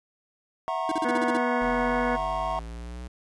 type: chord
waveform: triangle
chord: F# dominant seventh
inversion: third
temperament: equal with one note detuned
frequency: 659.3 / 740 / 932.3 / 1084.7 Hz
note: E5 / F#5 / A#5 / C#6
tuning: 0 / 0 / 0 / -38 cents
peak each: -30 dBFS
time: 0.68-2.59 s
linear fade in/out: 0 ms
type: tone bursts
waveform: square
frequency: 314.9 Hz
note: D#4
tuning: 21 cents sharp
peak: -27 dBFS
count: 8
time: 0.89-1.371 s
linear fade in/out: 2 ms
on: 26 ms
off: 39 ms
type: harmonic tone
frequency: 244.3 Hz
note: B3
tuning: 19 cents flat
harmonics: 1 / 2 / 3 / 4 / 5 / 6 / 7 / 8 / 9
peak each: -28 / -29 / -43 / -43 / -44 / -34 / -36 / -45 / -38 dBFS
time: 1.04-2.17 s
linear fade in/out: 20 ms
type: linear sweep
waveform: square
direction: up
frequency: 43.65 to 61.9 Hz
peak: -36 dBFS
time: 1.61-3.08 s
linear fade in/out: 10 ms
effects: resampled to 24000 Hz